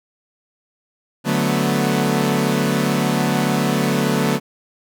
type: chord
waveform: sawtooth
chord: B minor seventh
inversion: first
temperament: equal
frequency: 146.83 / 185 / 220 / 246.9 Hz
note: D3 / F#3 / A3 / B3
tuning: 0 / 0 / 0 / 0 cents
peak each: -18 dBFS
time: 1.24-4.4 s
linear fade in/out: 50 ms
effects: none